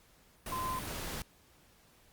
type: tone in noise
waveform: sine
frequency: 1032 Hz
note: C6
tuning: 24 cents flat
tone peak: -34 dBFS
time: 0.52-0.79 s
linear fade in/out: 2 ms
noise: pink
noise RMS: -40 dBFS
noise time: 0.46-1.22 s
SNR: +3 dB
effects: pink hiss -64 dBFS RMS until 2.12 s + Opus 48 kbps